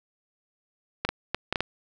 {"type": "clicks", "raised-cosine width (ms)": 0.3, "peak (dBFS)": -9, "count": 6, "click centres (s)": [1.05, 1.09, 1.346, 1.526, 1.558, 1.606], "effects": []}